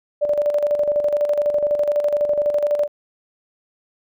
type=tone with tremolo; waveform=sine; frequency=587.3 Hz; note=D5; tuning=in tune; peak=-14 dBFS; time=0.21-2.88 s; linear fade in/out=20 ms; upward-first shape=square; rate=12 Hz; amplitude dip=55%; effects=none